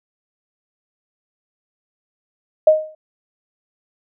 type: tone with exponential decay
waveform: sine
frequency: 622.3 Hz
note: D#5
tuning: in tune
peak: -4 dBFS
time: 2.67-2.95 s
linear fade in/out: 5 ms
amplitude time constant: 60 ms
effects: none